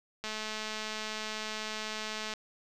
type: click train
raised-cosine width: 0.2 ms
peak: -20 dBFS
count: 454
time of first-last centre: 0.24-2.337 s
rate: 216 Hz
effects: none